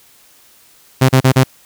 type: tone bursts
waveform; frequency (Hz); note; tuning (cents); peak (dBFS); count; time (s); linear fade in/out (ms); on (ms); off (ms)
sawtooth; 130.81; C3; 0; -3; 4; 1.01-1.438; 10; 80; 36
effects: white hiss -48 dBFS RMS until 1.65 s